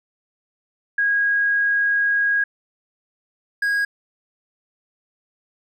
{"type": "tone pair in turn", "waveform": ["sine", "triangle"], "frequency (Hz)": [1642, 1642], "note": ["G#6", "G#6"], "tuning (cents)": [-20, -20], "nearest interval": "unison", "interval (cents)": 0, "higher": "neither", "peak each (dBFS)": -16, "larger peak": "neither", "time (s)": [[0.98, 2.44], [3.62, 3.85]], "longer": "first", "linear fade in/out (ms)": 5, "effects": []}